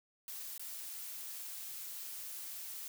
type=noise with dropouts; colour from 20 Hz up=blue; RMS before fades=-45 dBFS; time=0.28-2.88 s; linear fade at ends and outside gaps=1 ms; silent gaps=0.579-0.595 s; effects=none